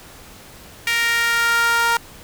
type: tone with high-pass filter sweep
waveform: sawtooth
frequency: 466.2 Hz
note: A#4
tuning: in tune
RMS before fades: -18 dBFS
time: 0.87-1.97 s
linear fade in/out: 2 ms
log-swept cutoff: 2100 to 1100 Hz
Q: 3.2
effects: pink hiss -42 dBFS RMS until 2.23 s